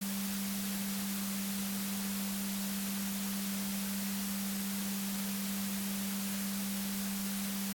sine tone in noise, 196.8 Hz, G3, 7 cents sharp, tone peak -35 dBFS, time 0.01-7.73 s, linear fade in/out 10 ms, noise white, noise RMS -40 dBFS, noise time 0.01-7.73 s, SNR +2 dB, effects AAC 64 kbps

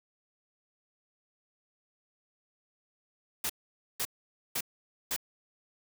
white noise bursts, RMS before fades -32 dBFS, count 4, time 3.44-5.164 s, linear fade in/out 5 ms, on 56 ms, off 500 ms, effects none

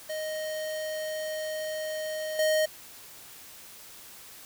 square tone with level steps, 622.3 Hz, D#5, in tune, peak -32 / -23 dBFS, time 0.09-2.66 s, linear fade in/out 10 ms, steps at 2.39 s, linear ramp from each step 2 ms, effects white hiss -48 dBFS RMS until 4.45 s

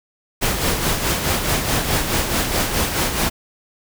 pink noise with tremolo, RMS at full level -18 dBFS, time 0.41-3.3 s, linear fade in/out 20 ms, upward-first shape sine, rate 4.7 Hz, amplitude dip 50%, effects none

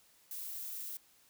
violet noise with amplitude modulation, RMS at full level -41 dBFS, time 0.31-0.97 s, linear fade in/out 2 ms, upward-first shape sine, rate 187 Hz, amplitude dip 35%, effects white hiss -66 dBFS RMS until 1.29 s

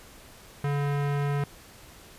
square tone with low-pass filter, 143.1 Hz, D3, 45 cents flat, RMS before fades -27 dBFS, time 0.64-1.44 s, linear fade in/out 2 ms, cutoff 2000 Hz, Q 1.1, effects pink hiss -50 dBFS RMS until 2.18 s + resampled to 32000 Hz

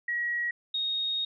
sine tone pair in turn, 1909 / 3731 Hz, A#6 / A#7, +41 / +1 cents, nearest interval octave, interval 1160 cents, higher second, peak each -27 dBFS, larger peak neither, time 0.08-0.51 / 0.74-1.25 s, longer second, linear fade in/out 5 ms, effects none

